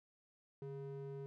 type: ring-modulated tone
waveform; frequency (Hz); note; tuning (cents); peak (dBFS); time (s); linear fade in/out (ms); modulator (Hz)
triangle; 277.2; C#4; 0; -39; 0.62-1.26; 0; 133
effects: none